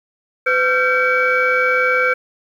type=tone cluster; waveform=sine; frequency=506 / 1371 / 1560 / 2275 Hz; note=B4 / F6 / G6 / C#7; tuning=+42 / -32 / -9 / +44 cents; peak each=-18 dBFS; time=0.46-2.14 s; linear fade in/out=10 ms; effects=tanh soft clip ceiling -5 dBFS + 8-bit